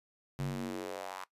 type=tone with high-pass filter sweep; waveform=square; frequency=46.73 Hz; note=F#1; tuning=18 cents sharp; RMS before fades=-39 dBFS; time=0.39-1.24 s; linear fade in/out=0 ms; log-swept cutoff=120 to 1100 Hz; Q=2.6; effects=noise-tail reverb RT60 0.1 s tail -18 dB re dry + resampled to 32000 Hz